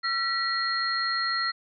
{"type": "tone cluster", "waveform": "sine", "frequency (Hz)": [1350, 1933, 4242], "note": ["E6", "B6", "C8"], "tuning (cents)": [41, -38, 23], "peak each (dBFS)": -29, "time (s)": [0.03, 1.52], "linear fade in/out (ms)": 20, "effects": []}